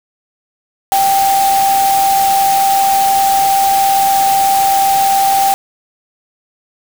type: tone in noise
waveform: sine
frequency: 784 Hz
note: G5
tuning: in tune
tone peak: -9 dBFS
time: 0.92-5.54 s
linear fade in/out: 0 ms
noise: white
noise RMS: -20 dBFS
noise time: 0.92-5.54 s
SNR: +8 dB
effects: none